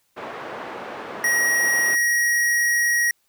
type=band-pass noise; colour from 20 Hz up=pink; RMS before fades=-34 dBFS; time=0.16-1.96 s; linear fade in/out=20 ms; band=390 to 1600 Hz; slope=12 dB/octave
type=tone; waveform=square; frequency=1896 Hz; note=A#6; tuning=29 cents sharp; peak=-18 dBFS; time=1.24-3.11 s; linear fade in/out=2 ms
effects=white hiss -67 dBFS RMS until 3.28 s